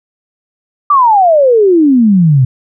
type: exponential sweep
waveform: sine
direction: down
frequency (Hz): 1197 to 123.47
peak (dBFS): -4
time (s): 0.9-2.45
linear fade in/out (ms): 5
effects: none